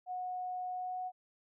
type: tone with pitch glide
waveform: sine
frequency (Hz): 731 to 736.1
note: F#5 to F#5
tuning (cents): -21 to -9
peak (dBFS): -36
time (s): 0.06-1.12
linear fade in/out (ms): 50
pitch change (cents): +12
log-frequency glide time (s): 0.73-0.99
effects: none